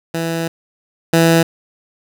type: tone pair in turn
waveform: 15% pulse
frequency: 165.3 / 165.3 Hz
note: E3 / E3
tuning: +5 / +5 cents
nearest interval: unison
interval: 0 cents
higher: neither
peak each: -12 / -3 dBFS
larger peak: second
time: 0.14-0.48 / 1.13-1.43 s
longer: first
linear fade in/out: 5 ms
effects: none